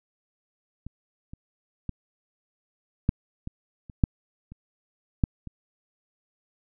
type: clicks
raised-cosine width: 5 ms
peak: -25 / -28 / -18 / -8 / -21 / -29 / -6 / -30 / -8 / -25 dBFS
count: 10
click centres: 0.866 / 1.335 / 1.893 / 3.091 / 3.474 / 3.898 / 4.038 / 4.52 / 5.238 / 5.473 s
effects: none